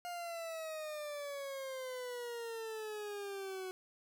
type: exponential sweep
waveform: 40% pulse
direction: down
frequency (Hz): 710 to 370.1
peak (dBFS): -40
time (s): 0.05-3.71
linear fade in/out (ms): 0
effects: 11-bit